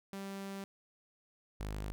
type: tone pair in turn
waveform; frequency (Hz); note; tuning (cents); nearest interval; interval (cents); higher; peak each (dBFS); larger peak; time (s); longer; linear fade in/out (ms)
sawtooth; 196 / 51.47; G3 / G#1; 0 / -15; octave + major seventh; 2315; first; -37 / -34; second; 0.13-0.64 / 1.6-1.92; first; 0
effects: none